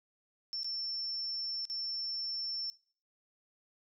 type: tone with dropouts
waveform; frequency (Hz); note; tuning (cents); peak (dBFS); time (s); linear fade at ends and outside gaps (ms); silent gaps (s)
sine; 5390; E8; +38; -35; 0.53-2.7; 0; 0.632-0.645 / 1.653-1.699
effects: noise-tail reverb RT60 0.5 s tail -21 dB re dry